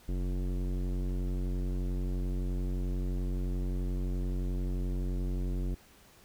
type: tone with low-pass filter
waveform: square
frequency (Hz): 45.76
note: F#1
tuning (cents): -18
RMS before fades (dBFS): -32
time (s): 0.08-5.75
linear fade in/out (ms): 10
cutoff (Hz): 330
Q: 1.4
effects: pink hiss -59 dBFS RMS until 6.24 s